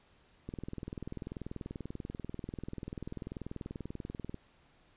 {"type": "click train", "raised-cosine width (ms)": 3, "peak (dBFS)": -27, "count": 80, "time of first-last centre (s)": [0.49, 4.344], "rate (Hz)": 20.5, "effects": ["pink hiss -66 dBFS RMS until 4.96 s", "resampled to 8000 Hz"]}